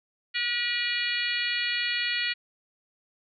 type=harmonic tone; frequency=481.8 Hz; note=B4; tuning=43 cents flat; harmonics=3 / 4 / 5 / 6 / 7 / 8 / 9; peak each=-37 / -30 / -32 / -32 / -37 / -39 / -34 dBFS; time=0.34-2.34 s; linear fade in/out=20 ms; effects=none